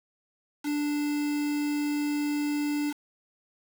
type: tone with quantisation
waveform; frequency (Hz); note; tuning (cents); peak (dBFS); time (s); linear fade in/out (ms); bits
triangle; 293.7; D4; 0; -24; 0.63-2.94; 50; 6
effects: none